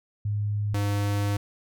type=tone pair in turn; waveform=sine / square; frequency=103.83 / 101.81 Hz; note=G#2 / G#2; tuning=0 / -34 cents; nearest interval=unison; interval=34 cents; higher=first; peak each=-24 dBFS; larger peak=neither; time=0.25-0.74 / 0.74-1.37 s; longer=second; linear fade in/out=5 ms; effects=none